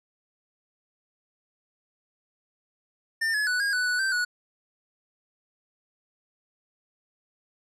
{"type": "tone with pitch steps", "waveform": "square", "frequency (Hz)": [1802, 1701, 1483, 1629, 1489, 1478, 1558, 1466], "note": ["A6", "G#6", "F#6", "G#6", "F#6", "F#6", "G6", "F#6"], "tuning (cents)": [41, 41, 4, -34, 11, -2, -11, -16], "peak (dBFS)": -24, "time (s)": [3.21, 4.25], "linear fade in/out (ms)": 10, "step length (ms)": 130, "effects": ["low-pass 9000 Hz 12 dB/octave"]}